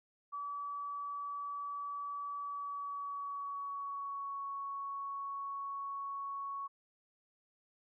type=tone with pitch glide; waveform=sine; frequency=1147 to 1111.1 Hz; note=D6 to C#6; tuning=-41 to +4 cents; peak=-38 dBFS; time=0.32-6.68 s; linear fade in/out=20 ms; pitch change=-55 cents; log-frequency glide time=2.38-4.46 s; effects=none